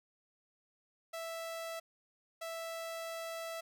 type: tone bursts at uneven times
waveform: sawtooth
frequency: 659.3 Hz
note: E5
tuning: in tune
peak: -36 dBFS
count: 2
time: 1.13-1.8 / 2.41-3.61 s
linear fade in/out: 10 ms
effects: none